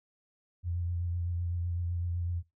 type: tone with vibrato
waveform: sine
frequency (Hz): 86.8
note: F2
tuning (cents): -10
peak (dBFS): -30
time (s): 0.63-2.43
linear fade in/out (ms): 50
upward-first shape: triangle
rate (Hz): 7.9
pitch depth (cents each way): 32
effects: noise-tail reverb RT60 0.2 s tail -17 dB re dry